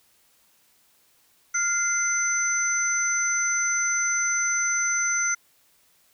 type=tone cluster; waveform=sine; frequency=1405 / 2075 / 6080 Hz; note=F6 / C7 / F#8; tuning=+10 / -15 / +46 cents; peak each=-26 / -29 / -24 dBFS; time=1.54-5.35 s; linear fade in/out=10 ms; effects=white hiss -62 dBFS RMS until 6.13 s